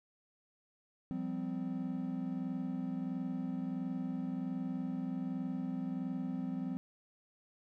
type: chord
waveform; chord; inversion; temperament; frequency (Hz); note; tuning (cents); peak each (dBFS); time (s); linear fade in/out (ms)
triangle; F suspended second; none; equal with one note detuned; 174.61 / 196 / 257.7; F3 / G3 / C4; 0 / 0 / -26; -39 / -39 / -36; 1.11-6.77; 0
effects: none